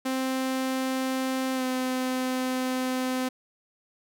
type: tone with pitch glide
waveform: sawtooth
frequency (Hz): 261.6 to 256.7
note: C4 to C4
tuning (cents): 0 to -33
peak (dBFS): -22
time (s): 0.05-3.29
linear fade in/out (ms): 10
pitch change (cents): -33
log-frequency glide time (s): 1.54-1.63
effects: none